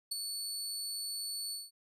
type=tone with ADSR envelope; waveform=25% pulse; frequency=4448 Hz; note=C#8; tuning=5 cents sharp; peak=-27 dBFS; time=0.11-1.71 s; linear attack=9 ms; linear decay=17 ms; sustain=-5 dB; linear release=190 ms; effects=none